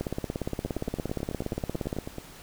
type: two click trains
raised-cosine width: 2 ms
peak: -16 / -21 dBFS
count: 35 / 15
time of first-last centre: 0.01-1.987 / 0.66-2.183 s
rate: 17.2 / 9.19 Hz
effects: pink hiss -48 dBFS RMS until 2.42 s